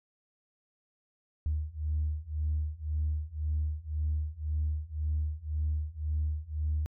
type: beating tone pair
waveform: sine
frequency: 75.4 / 77.3 Hz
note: D2 / D#2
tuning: +46 / -11 cents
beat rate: 1.9 Hz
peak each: -32 / -31 dBFS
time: 1.46-6.86 s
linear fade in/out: 0 ms
effects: tanh soft clip ceiling -22 dBFS